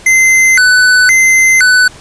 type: tone with vibrato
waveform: square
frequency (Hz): 1760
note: A6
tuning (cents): 0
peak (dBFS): -5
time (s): 0.06-1.88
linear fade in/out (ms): 5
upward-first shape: square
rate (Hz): 0.97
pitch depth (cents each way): 280
effects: pink hiss -35 dBFS RMS until 2 s + resampled to 22050 Hz